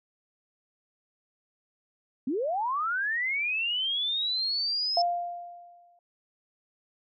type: linear sweep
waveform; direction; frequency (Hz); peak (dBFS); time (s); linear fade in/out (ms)
sine; up; 233.2 to 5274; -26; 2.27-5.02; 5
type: tone with exponential decay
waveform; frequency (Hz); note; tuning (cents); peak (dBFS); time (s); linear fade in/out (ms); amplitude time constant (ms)
sine; 698.5; F5; 0; -20; 4.97-5.99; 2; 220
effects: none